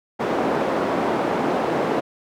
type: band-pass noise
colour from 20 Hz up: white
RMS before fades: -22 dBFS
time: 0.19-2.01 s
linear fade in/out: 20 ms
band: 230 to 650 Hz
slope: 12 dB/octave
effects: none